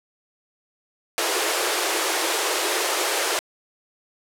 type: high-pass noise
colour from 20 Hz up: pink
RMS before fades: -23 dBFS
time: 1.18-3.39 s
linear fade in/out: 0 ms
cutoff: 330 Hz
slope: 96 dB/octave
effects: low-pass 12000 Hz 12 dB/octave